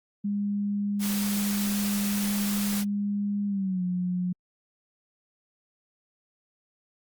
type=tone with pitch glide; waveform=sine; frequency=203.4 to 180.17 Hz; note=G#3 to F#3; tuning=-36 to -46 cents; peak=-25 dBFS; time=0.24-4.33 s; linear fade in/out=10 ms; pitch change=-210 cents; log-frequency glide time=3.47-3.83 s
type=high-pass noise; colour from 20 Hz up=white; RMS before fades=-33 dBFS; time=0.99-2.85 s; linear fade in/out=50 ms; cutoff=180 Hz; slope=12 dB/octave
effects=Opus 48 kbps